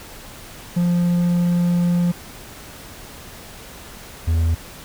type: tone pair in turn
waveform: triangle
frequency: 174.61 / 82.21 Hz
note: F3 / E2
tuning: 0 / -4 cents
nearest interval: octave + minor second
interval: 1304 cents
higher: first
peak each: -13 dBFS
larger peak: neither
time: 0.76-2.12 / 4.27-4.55 s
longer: first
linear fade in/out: 10 ms
effects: pink hiss -39 dBFS RMS until 4.84 s